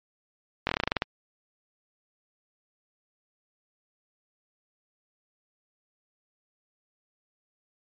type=slowing click train; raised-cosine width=0.3 ms; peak=-8 dBFS; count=11; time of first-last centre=0.67-1.021 s; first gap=21 ms; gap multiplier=1.11; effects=low-pass 5000 Hz 12 dB/octave + MP3 48 kbps